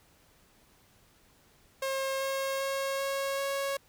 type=tone with pitch steps; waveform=sawtooth; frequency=537 / 540.7 / 544.5 / 548.3 / 552.1 Hz; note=C5 / C#5 / C#5 / C#5 / C#5; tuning=+45 / -43 / -31 / -19 / -7 cents; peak=-26 dBFS; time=1.82-3.77 s; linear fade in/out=5 ms; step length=390 ms; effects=pink hiss -63 dBFS RMS until 3.88 s